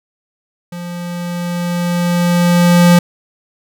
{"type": "tone with level ramp", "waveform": "square", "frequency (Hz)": 174.61, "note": "F3", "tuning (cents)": 0, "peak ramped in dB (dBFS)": [-25, -5], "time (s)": [0.72, 2.99], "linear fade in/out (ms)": 5, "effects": []}